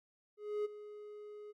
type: tone with ADSR envelope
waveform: triangle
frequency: 418.6 Hz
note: G#4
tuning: 14 cents sharp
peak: -30 dBFS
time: 0.37-1.53 s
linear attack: 280 ms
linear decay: 18 ms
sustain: -15 dB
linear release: 28 ms
effects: none